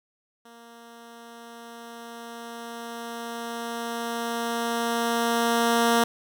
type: tone with level ramp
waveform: 10% pulse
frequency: 233.1 Hz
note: A#3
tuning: in tune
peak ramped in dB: -39 to -10 dBFS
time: 0.45-6.04 s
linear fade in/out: 5 ms
effects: none